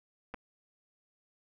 clicks, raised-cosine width 0.5 ms, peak -26 dBFS, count 2, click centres 0.34 / 0.344 s, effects none

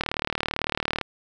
click train, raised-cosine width 0.3 ms, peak -8 dBFS, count 39, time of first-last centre 0.01-1.013 s, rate 37.9 Hz, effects none

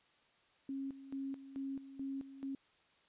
sine tone with tremolo, 271.8 Hz, C#4, 34 cents flat, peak -38 dBFS, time 0.69-2.55 s, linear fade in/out 2 ms, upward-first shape square, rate 2.3 Hz, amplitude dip 75%, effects white hiss -70 dBFS RMS until 3.08 s + resampled to 8000 Hz

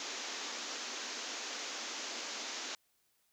white band-pass noise, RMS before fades -42 dBFS, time 0-2.75 s, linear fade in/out 2 ms, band 220 to 7000 Hz, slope 96 dB/octave, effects white hiss -75 dBFS RMS until 3.32 s

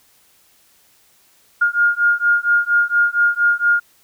sine beating tone pair, 1416 / 1420.3 Hz, F6 / F6, +23 / +29 cents, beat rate 4.3 Hz, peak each -16 dBFS, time 1.61-3.8 s, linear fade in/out 10 ms, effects white hiss -55 dBFS RMS until 4.03 s

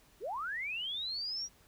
sine linear sweep, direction up, 320 to 5800 Hz, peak -35 dBFS, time 0.2-1.49 s, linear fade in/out 50 ms, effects added 50 Hz sine -69 dBFS peak until 1.67 s + pink hiss -64 dBFS RMS until 1.67 s

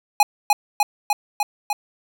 square tone with echo, 830.6 Hz, G#5, in tune, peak -10 dBFS, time 0.2-0.23 s, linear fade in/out 2 ms, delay 300 ms, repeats 5, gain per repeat -2 dB, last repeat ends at 1.73 s, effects none

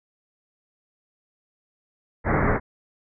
pink low-pass noise, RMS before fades -21 dBFS, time 2.24-2.6 s, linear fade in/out 50 ms, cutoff 2100 Hz, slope 96 dB/octave, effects none

